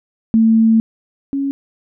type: tone pair in turn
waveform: sine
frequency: 223.9 / 276.6 Hz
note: A3 / C#4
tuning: +30 / -4 cents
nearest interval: major third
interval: 366 cents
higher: second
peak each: -8 / -16 dBFS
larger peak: first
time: 0.34-0.8 / 1.33-1.51 s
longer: first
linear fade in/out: 0 ms
effects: none